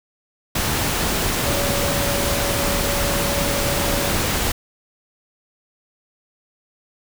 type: tone in noise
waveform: sine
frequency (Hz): 566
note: C#5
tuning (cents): +36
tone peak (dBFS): -26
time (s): 1.45-4.11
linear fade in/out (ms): 5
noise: pink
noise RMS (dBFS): -21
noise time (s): 0.55-4.52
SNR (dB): -8
effects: none